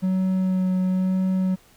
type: tone with vibrato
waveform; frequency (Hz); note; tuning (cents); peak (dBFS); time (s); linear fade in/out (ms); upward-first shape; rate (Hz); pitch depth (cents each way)
triangle; 186.3; F#3; +12; -17; 0.02-1.56; 20; sine; 1; 12
effects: pink hiss -55 dBFS RMS until 1.76 s